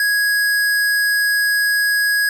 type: tone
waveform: square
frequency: 1661.2 Hz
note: G#6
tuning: in tune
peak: -15 dBFS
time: 0-2.29 s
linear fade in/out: 2 ms
effects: none